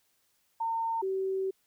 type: tone pair in turn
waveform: sine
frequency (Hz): 910 / 382.6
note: A#5 / G4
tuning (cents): -42 / -42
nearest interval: octave + minor third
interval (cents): 1500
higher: first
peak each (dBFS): -28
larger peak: neither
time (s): 0.6-1.02 / 1.02-1.51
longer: second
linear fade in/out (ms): 10
effects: white hiss -72 dBFS RMS until 1.66 s